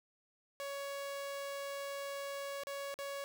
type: tone with dropouts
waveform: sawtooth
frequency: 559 Hz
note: C#5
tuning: 14 cents sharp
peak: -36 dBFS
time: 0.6-3.24 s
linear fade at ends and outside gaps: 0 ms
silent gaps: 2.635-2.67 / 2.941-2.989 s
effects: 11-bit